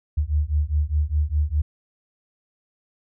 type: beating tone pair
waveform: sine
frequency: 72.6 / 77.5 Hz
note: D2 / D#2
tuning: -19 / -6 cents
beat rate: 4.9 Hz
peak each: -22 dBFS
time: 0.17-1.62 s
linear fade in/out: 10 ms
effects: none